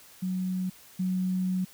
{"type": "tone pair in turn", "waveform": "sine", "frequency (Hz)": [185, 185], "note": ["F#3", "F#3"], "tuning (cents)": [0, 0], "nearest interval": "unison", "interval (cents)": 0, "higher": "neither", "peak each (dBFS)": [-27, -25], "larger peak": "second", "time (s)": [[0.22, 0.7], [0.99, 1.65]], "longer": "second", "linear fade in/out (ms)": 10, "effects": ["white hiss -53 dBFS RMS until 1.73 s"]}